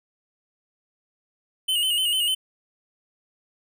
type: tone with vibrato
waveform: square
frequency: 2960 Hz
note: F#7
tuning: in tune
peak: -21 dBFS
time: 1.68-2.35 s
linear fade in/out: 10 ms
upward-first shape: square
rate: 6.7 Hz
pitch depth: 56 cents each way
effects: none